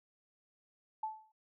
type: tone with exponential decay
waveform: sine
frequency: 871 Hz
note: A5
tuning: 18 cents flat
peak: -32 dBFS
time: 1.03-1.32 s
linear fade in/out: 5 ms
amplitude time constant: 62 ms
effects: none